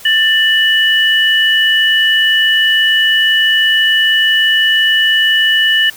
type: tone pair together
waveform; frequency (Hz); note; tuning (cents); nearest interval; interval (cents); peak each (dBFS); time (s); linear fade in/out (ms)
sine; 1777 / 2945; A6 / F#7; +17 / -9; major sixth; 874; -11; 0.05-5.9; 5
effects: white hiss -36 dBFS RMS until 5.96 s